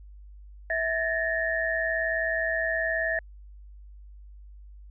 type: tone cluster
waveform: sine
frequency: 652 / 1723 / 1842 Hz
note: E5 / A6 / A#6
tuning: -19 / -37 / -21 cents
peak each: -29 dBFS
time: 0.7-3.19 s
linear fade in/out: 2 ms
effects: added 50 Hz sine -44 dBFS peak until 4.9 s